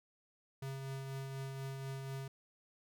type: tone with tremolo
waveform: square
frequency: 135.1 Hz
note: C#3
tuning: 44 cents flat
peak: -40 dBFS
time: 0.62-2.28 s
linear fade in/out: 5 ms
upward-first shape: triangle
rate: 4.1 Hz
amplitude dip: 35%
effects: none